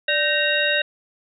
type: tone cluster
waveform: sine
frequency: 588 / 1547 / 1867 / 2774 / 3758 Hz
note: D5 / G6 / A#6 / F7 / A#7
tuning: +2 / -23 / +2 / -12 / +13 cents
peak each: -24 dBFS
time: 0.08-0.82 s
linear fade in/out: 5 ms
effects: none